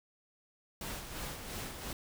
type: noise with tremolo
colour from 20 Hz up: pink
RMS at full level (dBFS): -40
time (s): 0.81-1.93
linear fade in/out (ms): 2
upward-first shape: sine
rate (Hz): 2.9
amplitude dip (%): 50
effects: none